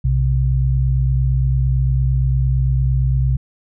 sine tone pair together, 61.74 / 130.54 Hz, B1 / C3, 0 / -4 cents, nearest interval octave + minor second, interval 1296 cents, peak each -16 dBFS, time 0.04-3.37 s, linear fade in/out 10 ms, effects none

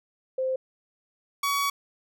sine / sawtooth tone pair in turn, 521 / 1128.5 Hz, C5 / C#6, -7 / +31 cents, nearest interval octave + minor second, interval 1338 cents, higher second, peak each -24 / -20 dBFS, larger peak second, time 0.38-0.56 / 1.43-1.7 s, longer second, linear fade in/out 5 ms, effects none

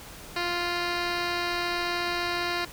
10% pulse tone with low-pass filter, 349.2 Hz, F4, in tune, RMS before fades -29 dBFS, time 0.36-2.65 s, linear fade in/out 5 ms, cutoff 3800 Hz, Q 6.6, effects pink hiss -44 dBFS RMS until 2.72 s

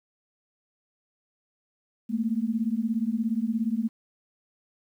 sine beating tone pair, 217 / 234 Hz, A3 / A#3, -24 / +7 cents, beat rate 17 Hz, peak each -27 dBFS, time 2.09-3.89 s, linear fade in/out 20 ms, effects 10-bit

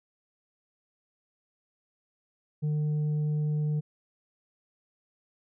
triangle tone with tanh clipping, 150.8 Hz, D3, 46 cents sharp, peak -26 dBFS, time 2.62-3.81 s, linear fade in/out 20 ms, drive 8 dB, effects none

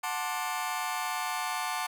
sawtooth chord, D dominant seventh, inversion first, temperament just, 734.2 / 881 / 1057.2 / 1174.7 Hz, F#5 / A5 / C6 / D6, -14 / +2 / +18 / 0 cents, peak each -32 / -31 / -34 / -33 dBFS, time 0.03-1.87 s, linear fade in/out 10 ms, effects none

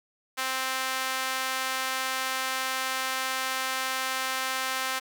sawtooth tone with high-pass filter, 261.6 Hz, C4, in tune, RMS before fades -30 dBFS, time 0.37-5 s, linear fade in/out 20 ms, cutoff 1200 Hz, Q 0.93, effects none

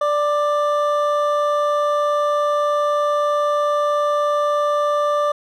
triangle tone pair together, 587.3 / 1182.8 Hz, D5 / D6, 0 / +12 cents, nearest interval octave, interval 1212 cents, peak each -16 / -18 dBFS, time 0.01-5.32 s, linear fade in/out 5 ms, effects none

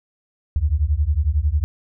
sine beating tone pair, 69.3 / 80.3 Hz, C#2 / E2, 0 / -45 cents, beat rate 11 Hz, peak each -19 dBFS, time 0.56-1.64 s, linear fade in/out 0 ms, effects none

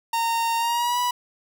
45% pulse tone with pitch glide, 921 to 981.4 Hz, A#5 to B5, -21 to -11 cents, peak -21 dBFS, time 0.13-1.11 s, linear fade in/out 5 ms, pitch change +110 cents, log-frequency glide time 0.57-0.99 s, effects none

